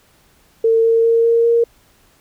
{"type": "tone with pitch steps", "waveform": "sine", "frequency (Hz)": [452.7, 456.1, 459.6, 463, 466.5], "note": ["A4", "A#4", "A#4", "A#4", "A#4"], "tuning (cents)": [49, -38, -25, -12, 1], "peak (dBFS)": -10, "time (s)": [0.64, 1.64], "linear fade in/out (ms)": 5, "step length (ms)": 200, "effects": ["pink hiss -54 dBFS RMS until 2.2 s"]}